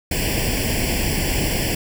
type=noise with comb filter; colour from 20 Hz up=pink; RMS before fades=-21 dBFS; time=0.11-1.75 s; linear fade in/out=5 ms; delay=0.39 ms; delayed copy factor=+1; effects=none